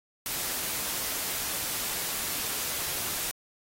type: noise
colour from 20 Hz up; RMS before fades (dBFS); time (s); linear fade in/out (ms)
white; -32; 0.26-3.31; 0
effects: AAC 48 kbps